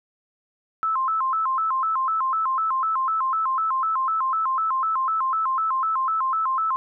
sine tone with vibrato, 1174.7 Hz, D6, in tune, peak -20 dBFS, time 0.83-6.76 s, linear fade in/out 0 ms, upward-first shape square, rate 4 Hz, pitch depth 190 cents each way, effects none

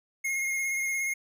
square tone with vibrato, 2147 Hz, C7, 44 cents sharp, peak -28 dBFS, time 0.24-1.14 s, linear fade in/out 10 ms, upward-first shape triangle, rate 17 Hz, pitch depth 28 cents each way, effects none

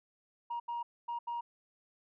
sine tone bursts at uneven times, 946 Hz, A#5, 25 cents sharp, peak -33 dBFS, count 4, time 0.5-0.6 / 0.68-0.83 / 1.08-1.19 / 1.27-1.41 s, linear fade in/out 10 ms, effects tanh soft clip ceiling -32 dBFS

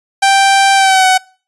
sawtooth tone with pitch glide, 784 to 750.3 Hz, G5 to F#5, 0 to +24 cents, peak -3 dBFS, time 0.22-1.18 s, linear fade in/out 10 ms, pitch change -76 cents, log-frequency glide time 0.75-1.05 s, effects noise-tail reverb RT60 0.4 s tail -25 dB re dry + resampled to 24000 Hz

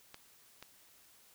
clicks, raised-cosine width 0.2 ms, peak -30 dBFS, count 2, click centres 0.144 / 0.626 s, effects white hiss -63 dBFS RMS until 1.34 s

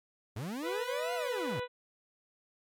40% pulse linear two-way sweep, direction up then down, 92.7 to 720 to 92.7 Hz, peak -35 dBFS, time 0.36-1.6 s, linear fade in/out 5 ms, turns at 1.14 s
harmonic tone, 493.9 Hz, B4, in tune, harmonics 1 / 2 / 3 / 4 / 5 / 6 / 7 / 8, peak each -35 / -41 / -45 / -47 / -49 / -51 / -52 / -53 dBFS, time 0.62-1.68 s, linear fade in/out 50 ms
effects MP3 96 kbps

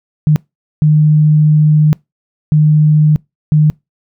sine tone bursts at uneven times, 152.4 Hz, D#3, 36 cents flat, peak -5 dBFS, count 4, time 0.27-0.36 / 0.82-1.93 / 2.52-3.16 / 3.52-3.7 s, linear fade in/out 0 ms, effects noise-tail reverb RT60 0.2 s tail -25 dB re dry

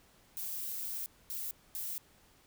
violet noise bursts at uneven times, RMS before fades -39 dBFS, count 3, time 0.37-1.06 / 1.3-1.51 / 1.75-1.98 s, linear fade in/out 0 ms, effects pink hiss -64 dBFS RMS until 2.46 s

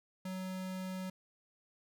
square tone, 186.6 Hz, F#3, 15 cents sharp, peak -39 dBFS, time 0.25-1.1 s, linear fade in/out 5 ms, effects none

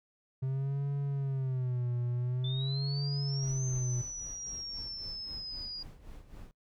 triangle tone with vibrato, 130.81 Hz, C3, in tune, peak -28 dBFS, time 0.42-4.02 s, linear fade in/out 10 ms, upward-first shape sine, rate 0.47 Hz, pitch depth 130 cents each way
sine exponential two-way sweep, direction up then down, 3509 to 6272 to 4838 Hz, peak -38 dBFS, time 2.44-5.83 s, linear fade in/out 5 ms, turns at 3.64 s
brown noise with tremolo, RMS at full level -46 dBFS, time 3.43-6.51 s, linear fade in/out 0 ms, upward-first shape sine, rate 3.8 Hz, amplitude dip 70%
effects noise-tail reverb RT60 0.1 s tail -23 dB re dry

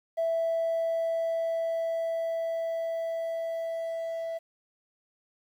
triangle tone with level ramp, 660 Hz, E5, 2 cents sharp, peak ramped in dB -21 to -29 dBFS, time 0.17-4.39 s, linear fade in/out 20 ms, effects tanh soft clip ceiling -22 dBFS + 10-bit

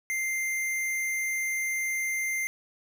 square tone, 2093 Hz, C7, in tune, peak -28 dBFS, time 0.1-2.47 s, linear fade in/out 0 ms, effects none

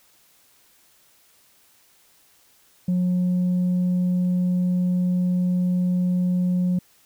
sine tone with tanh clipping, 180 Hz, F#3, 47 cents flat, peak -19 dBFS, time 2.88-6.79 s, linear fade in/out 5 ms, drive 1 dB, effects white hiss -58 dBFS RMS until 7.05 s

